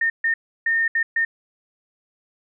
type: tone bursts at uneven times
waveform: sine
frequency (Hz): 1825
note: A#6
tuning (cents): -37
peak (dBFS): -17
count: 5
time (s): 0.01-0.1 / 0.24-0.34 / 0.66-0.88 / 0.95-1.03 / 1.16-1.25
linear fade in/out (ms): 5
effects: none